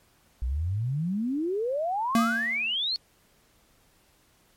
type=exponential sweep; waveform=sine; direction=up; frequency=57.7 to 4435 Hz; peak=-25 dBFS; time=0.42-2.96 s; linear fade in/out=0 ms
type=tone with exponential decay; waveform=square; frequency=229.6 Hz; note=A#3; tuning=26 cents flat; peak=-18 dBFS; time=2.15-2.75 s; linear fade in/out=2 ms; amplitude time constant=130 ms
effects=pink hiss -63 dBFS RMS until 4.56 s + MP3 64 kbps